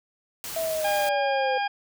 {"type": "noise", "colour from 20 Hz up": "white", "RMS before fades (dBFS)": -35, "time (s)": [0.44, 1.09], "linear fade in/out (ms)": 0}
{"type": "linear sweep", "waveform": "sine", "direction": "down", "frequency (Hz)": [659.3, 510], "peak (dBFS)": -25, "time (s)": [0.56, 1.58], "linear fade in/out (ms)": 5}
{"type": "harmonic tone", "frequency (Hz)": 810, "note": "G#5", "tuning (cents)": -43, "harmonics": [1, 2, 3, 4, 6], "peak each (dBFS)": [-25, -31, -35, -37, -41], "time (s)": [0.84, 1.68], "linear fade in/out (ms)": 10}
{"effects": []}